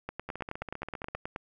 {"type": "two click trains", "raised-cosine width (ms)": 0.5, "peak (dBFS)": [-23, -20], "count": [14, 13], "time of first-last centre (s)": [[0.29, 1.151], [0.09, 1.361]], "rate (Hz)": [15.1, 9.44], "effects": []}